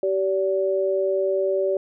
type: tone pair together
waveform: sine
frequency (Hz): 385 / 575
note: G4 / D5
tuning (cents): -31 / -37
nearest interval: perfect fifth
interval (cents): 694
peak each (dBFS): -22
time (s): 0.03-1.77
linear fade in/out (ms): 2
effects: none